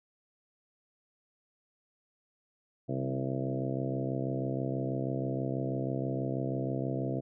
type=harmonic tone with a mistuned harmonic; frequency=66.2 Hz; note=C2; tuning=21 cents sharp; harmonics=2 / 3 / 4 / 5 / 6 / 7 / 8 / 9 / 10; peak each=-34 / -42 / -37 / -38 / -44 / -41 / -42 / -46 / -41 dBFS; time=2.88-7.21 s; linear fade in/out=20 ms; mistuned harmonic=3; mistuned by=-20 cents; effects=none